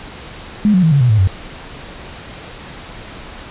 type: tone with pitch steps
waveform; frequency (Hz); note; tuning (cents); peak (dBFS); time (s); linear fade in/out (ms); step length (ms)
sine; 210 / 183.87 / 161 / 140.97 / 123.43 / 108.08 / 94.63; G#3 / F#3 / E3 / C#3 / B2 / A2 / F#2; +19 / -11 / -41 / +29 / -1 / -30 / +39; -8; 0.65-1.273; 0; 89
effects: pink hiss -33 dBFS RMS until 3.5 s + resampled to 8000 Hz